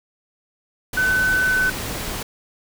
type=tone in noise; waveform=sine; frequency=1511 Hz; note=F#6; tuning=36 cents sharp; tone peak=-16 dBFS; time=0.97-1.7 s; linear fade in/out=5 ms; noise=pink; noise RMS=-28 dBFS; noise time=0.93-2.23 s; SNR=+9 dB; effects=none